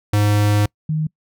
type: tone pair in turn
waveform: square / sine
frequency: 103.83 / 155.57 Hz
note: G#2 / D#3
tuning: 0 / 0 cents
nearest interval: perfect fifth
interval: 700 cents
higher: second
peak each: -14 / -17 dBFS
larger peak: first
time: 0.13-0.66 / 0.89-1.07 s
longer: first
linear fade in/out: 5 ms
effects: noise-tail reverb RT60 0.1 s tail -26 dB re dry